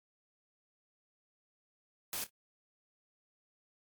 white noise with echo, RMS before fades -38 dBFS, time 2.13-2.24 s, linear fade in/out 0 ms, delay 27 ms, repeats 2, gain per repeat -14 dB, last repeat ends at 2.294 s, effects MP3 96 kbps

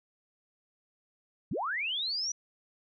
sine linear sweep, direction up, 100 to 5920 Hz, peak -30 dBFS, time 1.51-2.32 s, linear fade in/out 5 ms, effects none

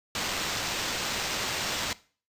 white noise with sample-and-hold, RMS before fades -31 dBFS, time 0.15-1.93 s, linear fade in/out 2 ms, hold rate 11025 Hz, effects noise-tail reverb RT60 0.4 s tail -19 dB re dry + resampled to 32000 Hz

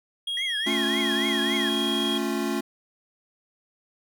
triangle tone, 3276 Hz, G#7, 24 cents flat, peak -25 dBFS, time 0.27-2.18 s, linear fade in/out 5 ms
triangle tone with vibrato, 1900 Hz, A#6, 33 cents sharp, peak -28 dBFS, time 0.37-1.69 s, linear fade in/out 2 ms, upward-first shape triangle, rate 3.6 Hz, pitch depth 260 cents each way
square chord, A augmented, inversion none, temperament equal with one note detuned, 220 / 277.2 / 352.3 Hz, A3 / C#4 / E#4, 0 / 0 / +15 cents, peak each -30 dBFS, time 0.66-2.61 s, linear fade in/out 10 ms
effects none

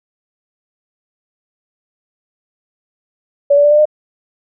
sine tone with pitch steps, 569 / 578.3 / 587.7 / 597.3 / 607 Hz, C#5 / D5 / D5 / D5 / D#5, +45 / -27 / +1 / +29 / -43 cents, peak -6 dBFS, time 3.5-3.855 s, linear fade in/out 10 ms, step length 71 ms, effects none

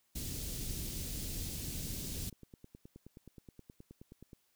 pink band-stop noise, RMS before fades -40 dBFS, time 0.15-2.3 s, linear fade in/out 10 ms, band 260 to 4500 Hz, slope 12 dB/octave
click train, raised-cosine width 3 ms, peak -38 dBFS, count 25, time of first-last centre 1.8-4.332 s, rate 9.48 Hz
effects white hiss -75 dBFS RMS until 4.55 s

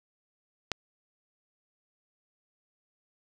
click, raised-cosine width 0.2 ms, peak -11 dBFS, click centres 0.717 s, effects none

